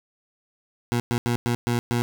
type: tone bursts at uneven times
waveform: 20% pulse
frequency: 119.5 Hz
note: A#2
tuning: 43 cents sharp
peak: -16 dBFS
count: 6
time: 0.92-1 / 1.11-1.18 / 1.26-1.36 / 1.46-1.55 / 1.67-1.79 / 1.91-2.02 s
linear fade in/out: 0 ms
effects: none